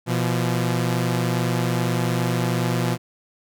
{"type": "tone pair together", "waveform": "sawtooth", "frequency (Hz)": [121.7, 171.3], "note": ["B2", "F3"], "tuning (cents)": [-25, -33], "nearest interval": "tritone", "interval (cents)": 592, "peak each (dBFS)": [-18, -20], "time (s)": [0.06, 2.98], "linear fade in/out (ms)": 50, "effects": []}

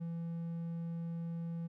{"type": "tone", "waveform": "triangle", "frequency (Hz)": 167.6, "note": "E3", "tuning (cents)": 29, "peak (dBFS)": -35, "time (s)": [0, 1.68], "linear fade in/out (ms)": 20, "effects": []}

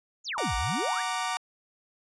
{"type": "exponential two-way sweep", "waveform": "sine", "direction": "down then up", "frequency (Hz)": [7459, 49, 2200], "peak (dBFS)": -30, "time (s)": [0.24, 1.03], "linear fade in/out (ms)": 50, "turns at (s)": 0.56}
{"type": "chord", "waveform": "sawtooth", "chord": "Gb augmented", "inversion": "none", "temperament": "equal", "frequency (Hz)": [740, 932.3, 1174.7], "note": ["Gb5", "Bb5", "D6"], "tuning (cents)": [0, 0, 0], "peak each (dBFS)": -29, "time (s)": [0.38, 1.37], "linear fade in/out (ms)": 0}
{"effects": ["resampled to 22050 Hz"]}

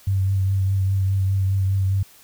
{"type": "tone with vibrato", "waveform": "sine", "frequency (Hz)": 96.4, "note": "G2", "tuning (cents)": -28, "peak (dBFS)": -17, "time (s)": [0.07, 2.03], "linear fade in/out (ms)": 5, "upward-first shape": "triangle", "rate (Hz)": 4.9, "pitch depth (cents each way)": 29, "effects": ["white hiss -50 dBFS RMS until 2.23 s"]}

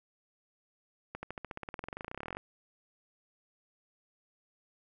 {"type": "accelerating click train", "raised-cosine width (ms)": 0.5, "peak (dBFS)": -24, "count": 29, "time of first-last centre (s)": [1.15, 2.369], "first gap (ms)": 80, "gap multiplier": 0.95, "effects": []}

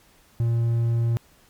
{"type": "tone", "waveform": "triangle", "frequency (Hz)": 116.54, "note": "A#2", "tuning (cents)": 0, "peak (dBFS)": -17, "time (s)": [0.4, 1.17], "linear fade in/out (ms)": 0, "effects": ["pink hiss -57 dBFS RMS until 1.49 s", "MP3 96 kbps"]}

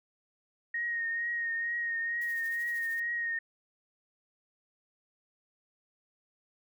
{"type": "tone with vibrato", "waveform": "sine", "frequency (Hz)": 1864.7, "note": "A#6", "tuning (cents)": 0, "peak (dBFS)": -30, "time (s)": [0.74, 3.39], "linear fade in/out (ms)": 5, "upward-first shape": "triangle", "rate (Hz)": 2.2, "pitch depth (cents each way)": 32}
{"type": "noise with tremolo", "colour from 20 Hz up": "blue", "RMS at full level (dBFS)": -50, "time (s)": [2.21, 3], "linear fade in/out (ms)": 5, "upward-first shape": "sine", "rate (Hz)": 13, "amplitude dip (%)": 60}
{"effects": []}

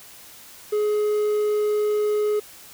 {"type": "tone", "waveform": "triangle", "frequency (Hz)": 420.9, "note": "G#4", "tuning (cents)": 23, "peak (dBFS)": -17, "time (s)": [0.72, 2.4], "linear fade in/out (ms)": 10, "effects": ["white hiss -45 dBFS RMS until 2.73 s"]}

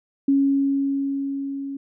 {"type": "tone with level ramp", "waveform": "sine", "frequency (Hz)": 276.2, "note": "C#4", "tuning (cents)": -6, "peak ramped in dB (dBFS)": [-14, -28], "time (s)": [0.28, 1.77], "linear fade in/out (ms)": 5, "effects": []}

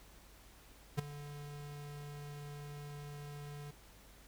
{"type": "tone with ADSR envelope", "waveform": "square", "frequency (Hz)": 145.4, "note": "D3", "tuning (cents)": -17, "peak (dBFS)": -29, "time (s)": [0.97, 3.71], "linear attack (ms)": 21, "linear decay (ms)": 8, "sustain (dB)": -17, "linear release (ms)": 6, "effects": ["added 50 Hz sine -61 dBFS peak until 4.27 s", "pink hiss -61 dBFS RMS until 4.27 s"]}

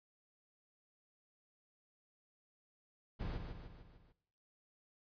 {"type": "noise with echo", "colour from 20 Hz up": "brown", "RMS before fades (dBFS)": -41, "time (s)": [3.19, 3.38], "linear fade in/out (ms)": 20, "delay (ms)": 150, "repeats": 5, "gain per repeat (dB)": -5, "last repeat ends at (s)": 4.13, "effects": ["noise-tail reverb RT60 0.8 s tail -19 dB re dry", "resampled to 11025 Hz"]}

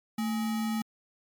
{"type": "tone with sample-and-hold", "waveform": "sine", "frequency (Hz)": 221.8, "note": "A3", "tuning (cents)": 14, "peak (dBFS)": -27, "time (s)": [0.18, 0.82], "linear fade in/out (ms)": 5, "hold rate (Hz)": 1050, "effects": ["MP3 96 kbps"]}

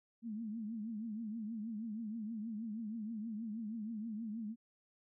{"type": "tone with vibrato", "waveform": "sine", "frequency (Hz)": 220, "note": "A3", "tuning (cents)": 0, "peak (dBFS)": -39, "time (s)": [0.22, 4.56], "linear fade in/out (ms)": 50, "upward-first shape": "triangle", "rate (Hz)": 6.3, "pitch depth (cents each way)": 130, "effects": []}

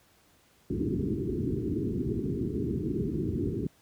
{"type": "low-pass noise", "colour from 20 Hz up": "white", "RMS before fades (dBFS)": -30, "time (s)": [0.7, 3.67], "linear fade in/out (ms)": 2, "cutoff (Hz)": 410, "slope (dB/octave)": 96, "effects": ["pink hiss -63 dBFS RMS until 3.81 s", "high-pass 60 Hz 12 dB/octave"]}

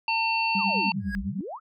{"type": "harmonic tone", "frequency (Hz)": 900, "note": "A5", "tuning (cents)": 39, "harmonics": [1, 3, 5], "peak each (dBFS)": [-26, -25, -34], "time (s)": [0.08, 0.92], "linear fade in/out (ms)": 2}
{"type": "tone with tremolo", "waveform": "sine", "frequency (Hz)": 196, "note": "G3", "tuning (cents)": 0, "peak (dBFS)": -25, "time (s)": [0.55, 1.41], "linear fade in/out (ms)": 2, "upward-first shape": "sine", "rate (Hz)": 9.9, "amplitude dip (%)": 85}
{"type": "exponential two-way sweep", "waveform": "sine", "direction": "down then up", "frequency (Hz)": [1396.9, 41.71, 1396.9], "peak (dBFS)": -33, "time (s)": [0.58, 1.6], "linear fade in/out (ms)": 50, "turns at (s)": 1.18}
{"type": "tone with exponential growth", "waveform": "triangle", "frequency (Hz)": 1646, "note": "G#6", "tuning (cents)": -16, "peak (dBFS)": -25, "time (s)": [1, 1.15], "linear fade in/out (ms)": 0, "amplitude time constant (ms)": 31}
{"effects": []}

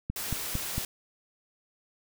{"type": "click train", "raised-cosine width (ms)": 5, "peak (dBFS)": -18, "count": 4, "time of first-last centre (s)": [0.1, 0.78], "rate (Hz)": 4.41}
{"type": "noise", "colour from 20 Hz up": "white", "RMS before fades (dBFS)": -35, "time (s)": [0.16, 0.85], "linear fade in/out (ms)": 2}
{"effects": []}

